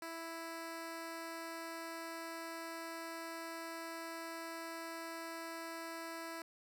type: tone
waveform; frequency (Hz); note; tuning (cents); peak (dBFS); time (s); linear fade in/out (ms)
10% pulse; 330; E4; +2; -35; 0.02-6.42; 2
effects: none